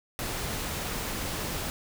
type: noise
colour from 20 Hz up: pink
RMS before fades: -33 dBFS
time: 0.19-1.7 s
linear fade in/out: 0 ms
effects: none